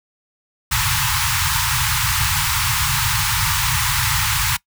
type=band-stop noise; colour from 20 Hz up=pink; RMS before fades=-18 dBFS; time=0.71-4.57 s; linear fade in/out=10 ms; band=150 to 850 Hz; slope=96 dB/octave; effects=noise-tail reverb RT60 0.1 s tail -22 dB re dry + high-pass 60 Hz 12 dB/octave